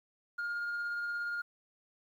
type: tone with tremolo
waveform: sine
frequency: 1416 Hz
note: F6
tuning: 23 cents sharp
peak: -30 dBFS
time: 0.38-1.42 s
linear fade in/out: 10 ms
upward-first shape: triangle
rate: 17 Hz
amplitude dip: 30%
effects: tanh soft clip ceiling -32 dBFS + 11-bit